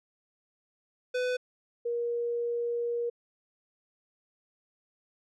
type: tone pair in turn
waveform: square / sine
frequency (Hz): 500 / 473.8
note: B4 / A#4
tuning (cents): +21 / +28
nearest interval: minor second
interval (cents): 93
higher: first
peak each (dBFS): -28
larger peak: neither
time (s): 1.14-1.37 / 1.85-3.1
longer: second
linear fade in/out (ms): 10
effects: low-pass 5000 Hz 12 dB/octave